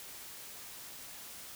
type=silence; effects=white hiss -48 dBFS RMS until 1.55 s